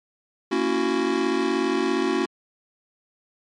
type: chord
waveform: square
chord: F# dominant seventh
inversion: first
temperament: just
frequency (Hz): 231.2 / 277.5 / 333 / 370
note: A#3 / C#4 / E4 / F#4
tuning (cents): -14 / +2 / +18 / 0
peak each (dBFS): -30 / -27 / -27 / -25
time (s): 0.51-2.26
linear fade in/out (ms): 10
effects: low-pass 5000 Hz 12 dB/octave + MP3 48 kbps